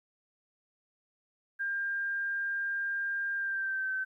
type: tone with pitch glide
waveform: sine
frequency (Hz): 1600 to 1538.4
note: G6 to G6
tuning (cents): +35 to -33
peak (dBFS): -30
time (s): 1.59-4.05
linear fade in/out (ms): 20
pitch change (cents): -68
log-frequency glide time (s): 3.35-3.93
effects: 12-bit